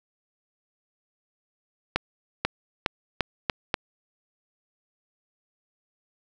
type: accelerating click train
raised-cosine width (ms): 0.3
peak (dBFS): -6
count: 6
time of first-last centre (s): 1.96-3.742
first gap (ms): 490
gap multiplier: 0.84
effects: none